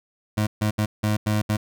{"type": "tone bursts at uneven times", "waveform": "25% pulse", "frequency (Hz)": 106, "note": "G#2", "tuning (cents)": 36, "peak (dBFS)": -16, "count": 6, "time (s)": [[0.37, 0.47], [0.61, 0.71], [0.78, 0.86], [1.03, 1.17], [1.26, 1.42], [1.49, 1.57]], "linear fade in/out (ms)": 10, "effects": []}